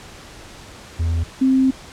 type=tone pair in turn; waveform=triangle / sine; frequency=82.9 / 263.2 Hz; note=E2 / C4; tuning=+10 / +10 cents; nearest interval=octave + minor sixth; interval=2000 cents; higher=second; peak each=-15 / -12 dBFS; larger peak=second; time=0.99-1.24 / 1.41-1.71 s; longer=second; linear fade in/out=10 ms; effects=pink hiss -40 dBFS RMS until 1.92 s + low-pass 8000 Hz 12 dB/octave